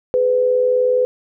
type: tone pair together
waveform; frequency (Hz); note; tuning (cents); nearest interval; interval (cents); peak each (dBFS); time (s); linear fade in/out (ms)
sine; 421.9 / 501.7; G#4 / B4; +27 / +27; minor third; 300; -22 / -13; 0.14-1.05; 0
effects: none